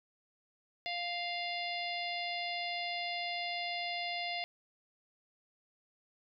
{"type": "harmonic tone", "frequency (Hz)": 698.5, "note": "F5", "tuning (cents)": 0, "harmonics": [1, 3, 4, 5, 6, 7], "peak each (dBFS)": [-39, -40, -43, -44, -46, -46], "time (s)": [0.86, 4.44], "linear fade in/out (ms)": 0, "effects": []}